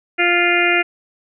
harmonic tone, 349.2 Hz, F4, in tune, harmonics 1 / 2 / 4 / 5 / 6 / 7 / 8, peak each -20 / -22 / -21 / -23 / -18 / -19 / -24 dBFS, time 0.18-0.83 s, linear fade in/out 20 ms, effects none

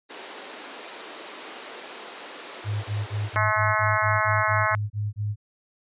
pink high-pass noise, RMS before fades -39 dBFS, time 0.09-3.37 s, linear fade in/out 20 ms, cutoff 320 Hz, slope 24 dB/octave
sine tone bursts, 104.5 Hz, G#2, 11 cents sharp, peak -24 dBFS, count 12, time 2.64-5.359 s, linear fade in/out 50 ms, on 200 ms, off 29 ms
harmonic tone, 214.7 Hz, A3, 42 cents flat, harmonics 3 / 4 / 5 / 6 / 7 / 8 / 9 / 10, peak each -29 / -30 / -26 / -28 / -28 / -29 / -32 / -31 dBFS, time 3.36-4.75 s, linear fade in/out 0 ms
effects resampled to 8000 Hz

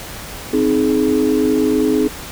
sine chord, Ab major, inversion first, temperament equal with one note detuned, 261.6 / 311.1 / 421.6 Hz, C4 / Eb4 / Ab4, 0 / 0 / +26 cents, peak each -16 dBFS, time 0.53-2.08 s, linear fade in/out 5 ms, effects tanh soft clip ceiling -5 dBFS + pink hiss -31 dBFS RMS until 2.31 s

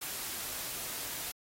white noise, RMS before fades -39 dBFS, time 0.01-1.32 s, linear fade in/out 10 ms, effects AAC 48 kbps

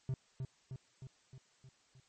triangle tone with echo, 130.81 Hz, C3, in tune, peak -31 dBFS, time 0.09-0.14 s, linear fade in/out 2 ms, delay 310 ms, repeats 6, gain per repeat -4 dB, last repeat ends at 2 s, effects white hiss -70 dBFS RMS until 2.08 s + MP3 32 kbps

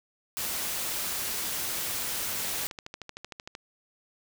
white noise, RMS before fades -32 dBFS, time 0.37-2.67 s, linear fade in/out 0 ms
click train, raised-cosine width 0.2 ms, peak -22 dBFS, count 17, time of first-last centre 2.33-3.551 s, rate 13.1 Hz
effects none

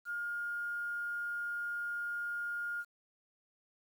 sine tone with quantisation, 1418 Hz, F6, 26 cents sharp, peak -35 dBFS, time 0.05-2.85 s, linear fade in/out 50 ms, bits 10, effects none

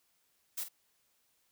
blue noise with echo, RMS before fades -37 dBFS, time 0.57-0.64 s, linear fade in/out 10 ms, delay 47 ms, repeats 1, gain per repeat -10 dB, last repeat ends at 0.687 s, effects white hiss -74 dBFS RMS until 1.51 s

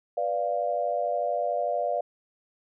sine chord, B diminished, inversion none, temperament equal, 493.9 / 587.3 / 698.5 Hz, B4 / D5 / F5, 0 / 0 / 0 cents, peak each -32 / -28 / -28 dBFS, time 0.17-2.01 s, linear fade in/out 5 ms, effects none

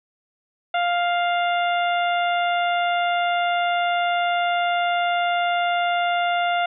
harmonic tone, 700 Hz, F5, 4 cents sharp, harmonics 1 / 2 / 3 / 4 / 5, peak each -20 / -26 / -30 / -32 / -34 dBFS, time 0.74-6.66 s, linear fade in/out 5 ms, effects none

